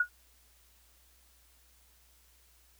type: tone with exponential decay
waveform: sine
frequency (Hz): 1452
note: F#6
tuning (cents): -33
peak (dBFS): -20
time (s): 0-0.09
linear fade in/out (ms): 5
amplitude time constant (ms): 18
effects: added 60 Hz sine -65 dBFS peak until 2.79 s + white hiss -65 dBFS RMS until 2.79 s